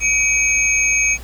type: tone cluster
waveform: sine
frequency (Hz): 2294 / 2531 / 6490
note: D7 / D#7 / G#8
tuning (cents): -41 / +29 / -41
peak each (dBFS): -18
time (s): 0-1.18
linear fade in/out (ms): 50
effects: added 60 Hz sine -33 dBFS peak until 1.23 s + pink hiss -40 dBFS RMS until 1.23 s